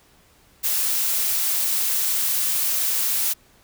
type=noise; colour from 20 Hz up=blue; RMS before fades=-22 dBFS; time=0.63-3.34 s; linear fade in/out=20 ms; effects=pink hiss -56 dBFS RMS until 3.63 s